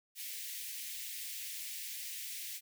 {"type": "high-pass noise", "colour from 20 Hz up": "white", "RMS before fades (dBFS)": -43, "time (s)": [0.15, 2.61], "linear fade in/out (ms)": 50, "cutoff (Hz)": 1900, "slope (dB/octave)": 48, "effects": []}